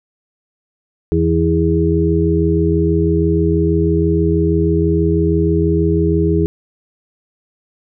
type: harmonic tone with a mistuned harmonic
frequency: 82.41 Hz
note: E2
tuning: in tune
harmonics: 1 / 2 / 4 / 5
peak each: -17 / -17 / -17 / -17 dBFS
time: 1.12-6.46 s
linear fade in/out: 0 ms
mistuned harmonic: 4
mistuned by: -20 cents
effects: none